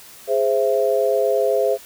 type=chord; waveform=sine; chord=Ab augmented; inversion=none; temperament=equal with one note detuned; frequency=415.3 / 523.3 / 664.6 Hz; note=Ab4 / C5 / E5; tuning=0 / 0 / +14 cents; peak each=-20 / -19 / -21 dBFS; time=0.27-1.78 s; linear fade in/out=50 ms; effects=white hiss -43 dBFS RMS until 1.85 s